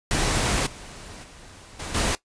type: noise with level steps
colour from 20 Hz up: pink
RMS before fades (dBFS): -23 / -41 / -46 / -33 / -23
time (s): 0.11-2.15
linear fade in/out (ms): 0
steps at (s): 0.66 / 1.23 / 1.79 / 1.94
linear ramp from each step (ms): 10
effects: noise-tail reverb RT60 0.1 s tail -17 dB re dry + resampled to 22050 Hz